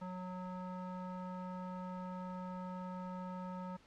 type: tone with low-pass filter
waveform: square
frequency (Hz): 183.3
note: F#3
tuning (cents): -16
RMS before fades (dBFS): -44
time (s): 0.01-3.77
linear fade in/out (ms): 10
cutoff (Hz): 1100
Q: 4.1
effects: pink hiss -65 dBFS RMS until 3.86 s + low-pass 5000 Hz 12 dB/octave